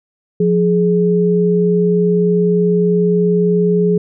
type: tone pair together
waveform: sine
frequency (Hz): 176.5 / 419.8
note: F3 / G#4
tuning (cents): +19 / +19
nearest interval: octave + minor third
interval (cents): 1500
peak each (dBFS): -13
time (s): 0.4-3.98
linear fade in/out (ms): 5
effects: none